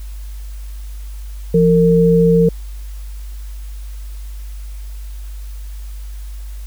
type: tone pair together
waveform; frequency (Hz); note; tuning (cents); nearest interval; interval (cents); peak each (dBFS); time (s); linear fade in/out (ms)
sine; 171.14 / 456.9; F3 / A#4; -35 / -35; octave + perfect fourth; 1700; -11; 1.54-2.49; 5
effects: added 50 Hz sine -26 dBFS peak until 6.66 s + white hiss -46 dBFS RMS until 6.66 s